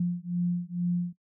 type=beating tone pair; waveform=sine; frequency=174.61 / 176.81 Hz; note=F3 / F3; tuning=0 / +22 cents; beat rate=2.2 Hz; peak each=-29 dBFS; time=0-1.13 s; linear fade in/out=5 ms; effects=noise-tail reverb RT60 0.1 s tail -19 dB re dry